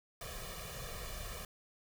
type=noise with comb filter; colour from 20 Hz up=pink; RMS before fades=-44 dBFS; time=0.21-1.45 s; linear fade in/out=2 ms; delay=1.7 ms; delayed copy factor=+0.9; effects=none